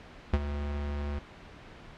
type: tone with ADSR envelope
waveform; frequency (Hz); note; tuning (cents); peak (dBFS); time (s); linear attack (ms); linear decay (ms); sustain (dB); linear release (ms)
square; 72.3; D2; -27; -20; 0.33-1.19; 7; 41; -12; 4
effects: pink hiss -49 dBFS RMS until 1.97 s + low-pass 3000 Hz 12 dB/octave